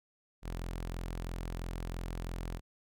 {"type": "tone", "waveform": "sawtooth", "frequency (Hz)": 43, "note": "F1", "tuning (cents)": -26, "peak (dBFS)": -33, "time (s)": [0.42, 2.61], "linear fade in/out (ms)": 50, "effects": []}